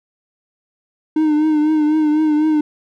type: tone with vibrato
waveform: triangle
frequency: 306.3 Hz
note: D#4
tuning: 27 cents flat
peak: -10 dBFS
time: 1.16-2.61 s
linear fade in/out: 5 ms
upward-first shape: triangle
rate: 4 Hz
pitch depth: 51 cents each way
effects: none